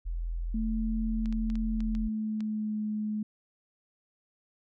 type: tone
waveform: sine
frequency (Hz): 42.02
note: E1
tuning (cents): +34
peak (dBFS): -30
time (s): 0.05-2.09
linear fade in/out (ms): 20
type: tone with pitch glide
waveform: sine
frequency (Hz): 220.7 to 212.9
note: A3 to G#3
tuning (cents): +5 to +43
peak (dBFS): -29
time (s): 0.54-3.23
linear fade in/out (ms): 5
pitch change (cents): -62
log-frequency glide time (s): 1.57-2.82
type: clicks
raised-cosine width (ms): 0.2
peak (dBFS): -30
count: 7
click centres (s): 1.258 / 1.326 / 1.501 / 1.555 / 1.805 / 1.951 / 2.406
effects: none